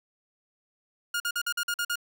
sawtooth tone bursts, 1425 Hz, F6, 34 cents sharp, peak -23 dBFS, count 8, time 1.14-1.957 s, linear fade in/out 5 ms, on 61 ms, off 47 ms, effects none

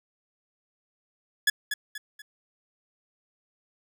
sawtooth tone with echo, 1700 Hz, G#6, 40 cents sharp, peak -15 dBFS, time 1.47-1.5 s, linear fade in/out 5 ms, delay 240 ms, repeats 3, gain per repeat -8 dB, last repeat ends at 2.22 s, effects none

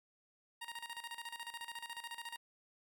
15% pulse tone with tremolo, 935 Hz, A#5, 5 cents sharp, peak -36 dBFS, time 0.61-2.37 s, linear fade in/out 10 ms, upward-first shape square, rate 14 Hz, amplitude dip 75%, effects none

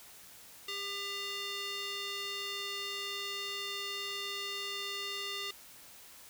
square tone with band-pass filter, 399.9 Hz, G4, 35 cents sharp, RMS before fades -39 dBFS, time 0.68-5.51 s, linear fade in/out 5 ms, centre 3500 Hz, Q 1.8, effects white hiss -54 dBFS RMS until 6.29 s

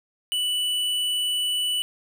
triangle tone with tanh clipping, 2967 Hz, F#7, 4 cents sharp, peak -24 dBFS, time 0.32-1.82 s, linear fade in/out 0 ms, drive 16 dB, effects none

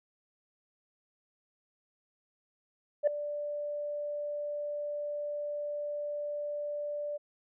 sine tone with ADSR envelope, 587.3 Hz, D5, in tune, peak -18 dBFS, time 3.03-7.18 s, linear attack 42 ms, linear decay 4 ms, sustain -15 dB, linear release 20 ms, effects tanh soft clip ceiling -18 dBFS

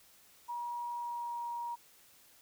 sine tone with pitch glide, 956 to 947.8 Hz, A#5 to A#5, +43 to +28 cents, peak -36 dBFS, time 0.48-1.76 s, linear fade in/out 20 ms, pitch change -15 cents, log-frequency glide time 0.89-1.39 s, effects white hiss -62 dBFS RMS until 2.41 s

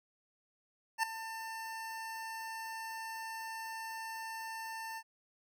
25% pulse tone with ADSR envelope, 896 Hz, A5, 31 cents sharp, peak -23 dBFS, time 0.98-5.03 s, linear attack 52 ms, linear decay 3 ms, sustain -14 dB, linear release 56 ms, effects none

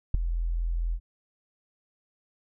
sine tone with ADSR envelope, 42.17 Hz, E1, 40 cents sharp, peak -13 dBFS, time 0.14-1 s, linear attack 5 ms, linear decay 5 ms, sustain -12 dB, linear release 66 ms, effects none

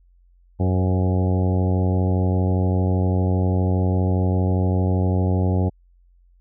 harmonic tone with a mistuned harmonic, 92.5 Hz, F#2, in tune, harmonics 1 / 2 / 3 / 4 / 5 / 6 / 7 / 8 / 9, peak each -18 / -24 / -28 / -30 / -32 / -34 / -35 / -36 / -37 dBFS, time 0.59-5.7 s, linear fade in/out 20 ms, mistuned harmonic 6, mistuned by -22 cents, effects added 44 Hz sine -52 dBFS peak until 6.4 s

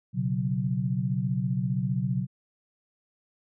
sine chord, B suspended second, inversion none, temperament equal, 123.47 / 138.59 / 185 Hz, B2 / C#3 / F#3, 0 / 0 / 0 cents, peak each -29 dBFS, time 0.13-2.27 s, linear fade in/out 50 ms, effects none

